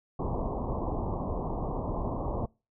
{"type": "low-pass noise", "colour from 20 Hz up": "pink", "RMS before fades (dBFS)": -32, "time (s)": [0.19, 2.46], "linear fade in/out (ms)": 5, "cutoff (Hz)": 1100, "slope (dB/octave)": 96, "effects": ["noise-tail reverb RT60 0.3 s tail -25 dB re dry"]}